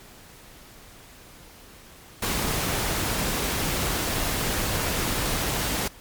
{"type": "noise", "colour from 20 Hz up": "pink", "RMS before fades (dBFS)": -26, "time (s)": [2.22, 5.88], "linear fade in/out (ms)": 5, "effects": ["pink hiss -48 dBFS RMS until 6 s", "MP3 96 kbps"]}